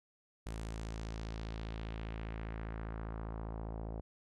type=tone with low-pass filter sweep; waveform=sawtooth; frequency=55 Hz; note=A1; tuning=in tune; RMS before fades=-42 dBFS; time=0.46-4.01 s; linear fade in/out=5 ms; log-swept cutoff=9700 to 670 Hz; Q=1.5; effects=none